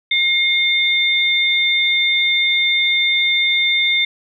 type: tone pair together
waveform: sine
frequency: 2139 / 3597 Hz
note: C7 / A7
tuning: +38 / +37 cents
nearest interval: major sixth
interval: 899 cents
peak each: -16 dBFS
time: 0.11-4.05 s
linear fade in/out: 5 ms
effects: none